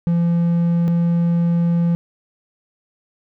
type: tone pair in turn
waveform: triangle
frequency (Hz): 170.5 / 170.5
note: F3 / F3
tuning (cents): -41 / -41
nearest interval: unison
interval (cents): 0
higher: neither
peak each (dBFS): -12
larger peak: neither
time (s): 0.07-0.88 / 0.88-1.95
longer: second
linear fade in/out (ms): 0
effects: none